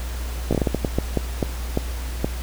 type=slowing click train; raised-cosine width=2 ms; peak=-6 dBFS; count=13; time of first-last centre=0.51-2.245 s; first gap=16 ms; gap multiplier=1.36; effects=added 60 Hz sine -26 dBFS peak until 2.42 s + pink hiss -37 dBFS RMS until 2.42 s